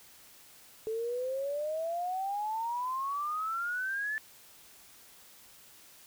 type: exponential sweep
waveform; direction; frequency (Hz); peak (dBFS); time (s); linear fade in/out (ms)
sine; up; 435.3 to 1760; -31; 0.87-4.18; 0
effects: white hiss -56 dBFS RMS until 6.06 s